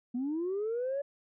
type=linear sweep; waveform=sine; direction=up; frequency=235.7 to 574 Hz; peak=-29 dBFS; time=0.14-1.02 s; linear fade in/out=10 ms; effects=tanh soft clip ceiling -27 dBFS